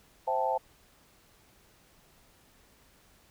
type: chord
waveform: sine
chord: A minor seventh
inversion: first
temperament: equal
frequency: 523.3 / 659.3 / 784 / 880 Hz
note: C5 / E5 / G5 / A5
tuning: 0 / 0 / 0 / 0 cents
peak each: -32 / -34 / -32 / -30 dBFS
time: 0.27-0.58 s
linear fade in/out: 10 ms
effects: pink hiss -62 dBFS RMS until 3.3 s